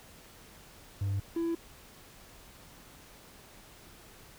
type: tone pair in turn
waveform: triangle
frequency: 99.1 / 334.2 Hz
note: G2 / E4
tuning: +19 / +24 cents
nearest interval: octave + major sixth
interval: 2105 cents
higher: second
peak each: -26 dBFS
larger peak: neither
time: 1.01-1.2 / 1.36-1.55 s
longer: neither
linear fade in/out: 5 ms
effects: tanh soft clip ceiling -22 dBFS + pink hiss -54 dBFS RMS until 4.38 s